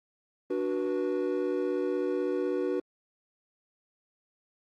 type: chord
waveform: triangle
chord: B minor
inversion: first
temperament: equal with one note detuned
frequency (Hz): 293.7 / 370 / 485.7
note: D4 / F#4 / B4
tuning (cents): 0 / 0 / -29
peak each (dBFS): -31 / -28 / -30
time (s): 0.5-2.8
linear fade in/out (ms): 5
effects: Opus 24 kbps